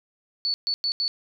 sine tone bursts at uneven times, 4457 Hz, C#8, 9 cents sharp, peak -22 dBFS, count 4, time 0.45-0.54 / 0.67-0.74 / 0.84-0.92 / 1-1.08 s, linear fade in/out 0 ms, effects none

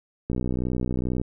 click train, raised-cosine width 3 ms, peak -14 dBFS, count 58, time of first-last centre 0.3-1.215 s, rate 62.3 Hz, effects none

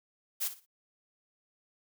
blue noise with echo, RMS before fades -32 dBFS, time 0.4-0.49 s, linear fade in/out 20 ms, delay 58 ms, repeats 3, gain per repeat -12 dB, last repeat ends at 0.664 s, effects none

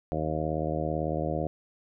harmonic tone, 78 Hz, D#2, 5 cents sharp, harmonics 1 / 2 / 3 / 4 / 5 / 6 / 7 / 8 / 9, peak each -36 / -33 / -39 / -35 / -38 / -38 / -34 / -37 / -36 dBFS, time 0.12-1.47 s, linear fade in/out 0 ms, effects none

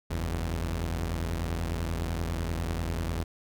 sawtooth tone pair together, 46.58 / 83 Hz, F#1 / E2, +12 / +12 cents, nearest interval minor seventh, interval 1000 cents, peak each -29 / -27 dBFS, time 0.1-3.24 s, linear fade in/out 10 ms, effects none

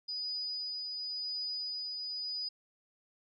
sine tone with tremolo, 4954 Hz, D#8, 8 cents flat, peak -34 dBFS, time 0.08-2.49 s, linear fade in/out 10 ms, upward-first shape triangle, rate 0.93 Hz, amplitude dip 30%, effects none

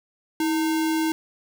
sine tone with sample-and-hold, 320.2 Hz, D#4, 50 cents sharp, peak -20 dBFS, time 0.4-1.12 s, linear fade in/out 2 ms, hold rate 1225 Hz, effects none

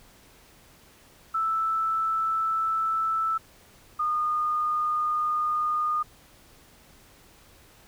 sine tone pair in turn, 1318.5 / 1223.7 Hz, E6 / D#6, 0 / -29 cents, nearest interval minor second, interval 129 cents, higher first, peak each -23 dBFS, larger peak neither, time 1.34-3.38 / 3.99-6.03 s, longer neither, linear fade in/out 10 ms, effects pink hiss -55 dBFS RMS until 7.87 s

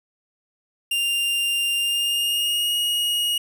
45% pulse tone with pitch glide, 2794 to 2878 Hz, F7 to F#7, 0 to -49 cents, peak -20 dBFS, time 0.91-3.38 s, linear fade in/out 5 ms, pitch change +51 cents, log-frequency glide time 1.77-2.76 s, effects none

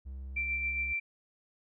triangle tone, 66.2 Hz, C2, 21 cents sharp, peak -37 dBFS, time 0.05-0.94 s, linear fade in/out 20 ms
sine tone with tremolo, 2349 Hz, D7, in tune, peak -29 dBFS, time 0.36-1 s, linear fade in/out 10 ms, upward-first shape sine, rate 7.3 Hz, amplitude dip 35%
effects none

